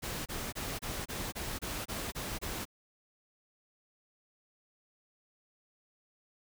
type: noise bursts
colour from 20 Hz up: pink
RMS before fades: -38 dBFS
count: 10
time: 0.02-2.654 s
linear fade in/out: 20 ms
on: 240 ms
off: 26 ms
effects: none